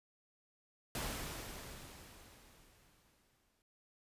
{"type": "noise with exponential decay", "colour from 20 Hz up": "pink", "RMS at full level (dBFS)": -39, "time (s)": [0.95, 3.62], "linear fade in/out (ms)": 1, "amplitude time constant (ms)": 580, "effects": ["resampled to 32000 Hz"]}